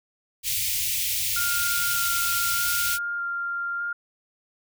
white band-stop noise, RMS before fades -26 dBFS, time 0.43-2.99 s, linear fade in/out 50 ms, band 130 to 2100 Hz, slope 48 dB/octave
sine tone with vibrato, 1400 Hz, F6, 4 cents sharp, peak -26 dBFS, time 1.36-3.93 s, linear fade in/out 5 ms, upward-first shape square, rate 0.82 Hz, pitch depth 9 cents each way
effects none

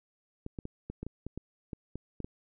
clicks, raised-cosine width 3 ms, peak -25 dBFS, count 12, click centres 0.464 / 0.588 / 0.654 / 0.9 / 1.03 / 1.066 / 1.266 / 1.376 / 1.732 / 1.956 / 2.203 / 2.245 s, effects none

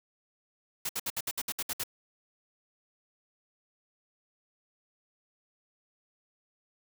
white noise bursts, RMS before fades -33 dBFS, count 10, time 0.85-1.837 s, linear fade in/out 5 ms, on 42 ms, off 63 ms, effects none

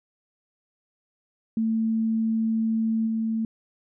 sine tone with level steps, 223.3 Hz, A3, 26 cents sharp, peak -21 / -23 dBFS, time 1.57-3.45 s, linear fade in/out 2 ms, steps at 3.06 s, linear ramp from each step 20 ms, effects none

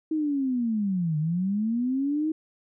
sine linear two-way sweep, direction down then up, 319.2 to 149.1 to 319.2 Hz, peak -23 dBFS, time 0.11-2.32 s, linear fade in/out 5 ms, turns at 1.18 s, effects none

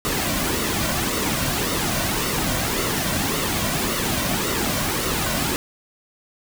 pink noise with flanger, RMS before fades -23 dBFS, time 0.05-5.56 s, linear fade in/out 0 ms, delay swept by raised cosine 1.2 to 2.4 ms, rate 1.8 Hz, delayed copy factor -0.55, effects none

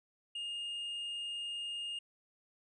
triangle tone, 2835 Hz, F7, 25 cents sharp, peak -36 dBFS, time 0.35-1.99 s, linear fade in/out 5 ms, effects resampled to 22050 Hz

